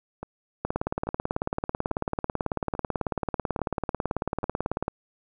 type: two click trains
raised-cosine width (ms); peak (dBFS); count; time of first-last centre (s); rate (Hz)
1; -12 / -20; 78 / 6; 0.65-4.881 / 0.23-4.432; 18.2 / 1.19
effects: none